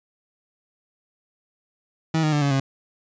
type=tone with pitch steps; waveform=30% pulse; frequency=160.4 / 153.78 / 147.43 / 141.34 / 135.5 Hz; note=E3 / D#3 / D3 / C#3 / C#3; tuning=-47 / -20 / +7 / +34 / -39 cents; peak=-16 dBFS; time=2.14-2.6 s; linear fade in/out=5 ms; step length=92 ms; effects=resampled to 16000 Hz